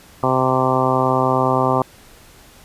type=harmonic tone; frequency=129.8 Hz; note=C3; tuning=13 cents flat; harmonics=1 / 2 / 3 / 4 / 5 / 6 / 7 / 8 / 9; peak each=-23 / -23 / -23 / -23 / -23 / -23 / -23 / -23 / -23 dBFS; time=0.23-1.82 s; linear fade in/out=2 ms; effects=pink hiss -46 dBFS RMS until 2.64 s + resampled to 32000 Hz